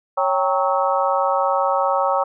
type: harmonic tone with a mistuned harmonic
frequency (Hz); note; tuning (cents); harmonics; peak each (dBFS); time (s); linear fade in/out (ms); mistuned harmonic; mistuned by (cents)
185; F#3; 0; 3 / 4 / 5 / 6 / 7; -21 / -22 / -23 / -24 / -24; 0.17-2.24; 10; 4; +97
effects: none